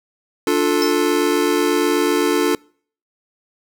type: chord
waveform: square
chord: D minor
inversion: none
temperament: just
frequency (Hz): 293.7 / 352.4 / 440.5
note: D4 / F4 / A4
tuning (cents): 0 / +16 / +2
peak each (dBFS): -20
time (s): 0.47-2.55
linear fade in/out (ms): 2
type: tone with exponential decay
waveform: square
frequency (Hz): 5274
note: E8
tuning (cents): 0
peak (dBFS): -19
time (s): 0.82-1.02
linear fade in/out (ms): 0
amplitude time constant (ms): 43
effects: noise-tail reverb RT60 0.5 s tail -26 dB re dry